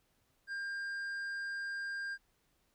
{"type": "tone with tanh clipping", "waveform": "sine", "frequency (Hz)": 1600, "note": "G6", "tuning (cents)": 35, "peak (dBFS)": -38, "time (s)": [0.47, 2.18], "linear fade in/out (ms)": 50, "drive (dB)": 6, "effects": ["pink hiss -75 dBFS RMS until 2.74 s"]}